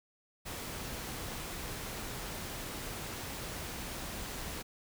pink noise, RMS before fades -41 dBFS, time 0.45-4.63 s, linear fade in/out 20 ms, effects none

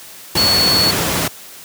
sine tone in noise, 4405 Hz, C#8, 12 cents flat, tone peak -12 dBFS, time 0.37-0.91 s, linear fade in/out 5 ms, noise pink, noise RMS -17 dBFS, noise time 0.35-1.28 s, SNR +2 dB, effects white hiss -37 dBFS RMS until 1.64 s + high-pass 100 Hz 12 dB/octave

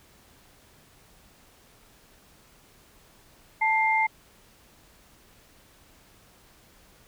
sine tone pair together, 881.9 / 2100 Hz, A5 / C7, +4 / +6 cents, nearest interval octave + minor third, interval 1502 cents, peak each -23 dBFS, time 3.61-4.07 s, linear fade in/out 10 ms, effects pink hiss -57 dBFS RMS until 7.07 s

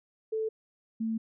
sine tone pair in turn, 439.6 / 223.5 Hz, A4 / A3, -2 / +27 cents, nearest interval octave, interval 1171 cents, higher first, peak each -28 dBFS, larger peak neither, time 0.32-0.49 / 1-1.18 s, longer second, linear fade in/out 10 ms, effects none

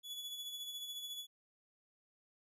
40% pulse tone with tremolo, 3410 Hz, G#7, 45 cents sharp, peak -40 dBFS, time 0.03-1.27 s, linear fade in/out 50 ms, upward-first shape sine, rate 14 Hz, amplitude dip 45%, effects none

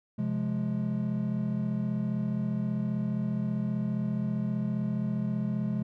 triangle chord, F minor, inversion second, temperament equal with one note detuned, 130.81 / 174.61 / 209.7 Hz, C3 / F3 / Ab3, 0 / 0 / +17 cents, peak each -31 / -32 / -28 dBFS, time 0.18-5.83 s, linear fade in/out 10 ms, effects none

